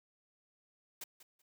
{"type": "noise with echo", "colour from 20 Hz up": "white", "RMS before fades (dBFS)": -44, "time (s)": [1.01, 1.04], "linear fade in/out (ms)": 5, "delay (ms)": 190, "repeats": 2, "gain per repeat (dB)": -14, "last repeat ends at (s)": 1.42, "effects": ["high-pass 150 Hz 12 dB/octave"]}